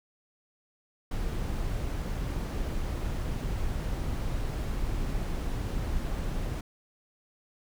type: noise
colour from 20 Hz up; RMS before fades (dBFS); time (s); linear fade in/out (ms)
brown; -31; 1.11-6.61; 5
effects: none